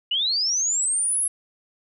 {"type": "linear sweep", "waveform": "sine", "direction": "up", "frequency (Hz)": [2837, 11000], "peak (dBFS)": -20, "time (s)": [0.11, 1.28], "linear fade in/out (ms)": 5, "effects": []}